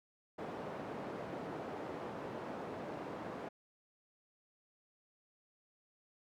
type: band-pass noise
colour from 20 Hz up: white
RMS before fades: -44 dBFS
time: 0.38-3.49 s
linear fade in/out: 10 ms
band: 150 to 690 Hz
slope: 12 dB/octave
effects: none